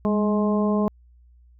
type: harmonic tone with a mistuned harmonic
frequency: 211 Hz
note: G#3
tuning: 28 cents sharp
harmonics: 1 / 2 / 3 / 4 / 5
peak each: -20 / -26 / -28 / -35 / -31 dBFS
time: 0.05-0.88 s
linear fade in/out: 0 ms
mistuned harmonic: 1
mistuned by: -46 cents
effects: added 60 Hz sine -50 dBFS peak until 1.59 s